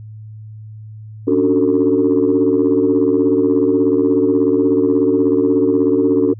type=chord; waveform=sine; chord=D major seventh; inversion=third; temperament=equal with one note detuned; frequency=277.2 / 293.7 / 370 / 448.5 Hz; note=C#4 / D4 / F#4 / A4; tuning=0 / 0 / 0 / +33 cents; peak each=-16 dBFS; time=1.27-6.34 s; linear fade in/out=10 ms; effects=tanh soft clip ceiling -4 dBFS + added 108 Hz sine -31 dBFS peak until 6.39 s